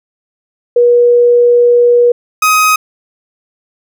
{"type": "tone pair in turn", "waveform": ["sine", "30% pulse"], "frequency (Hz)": [481.7, 1258.8], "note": ["B4", "D#6"], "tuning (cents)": [-43, 20], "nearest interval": "octave + perfect fourth", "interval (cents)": 1663, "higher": "second", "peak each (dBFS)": -4, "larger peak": "neither", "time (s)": [[0.76, 2.12], [2.42, 2.76]], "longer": "first", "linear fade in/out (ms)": 5, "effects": []}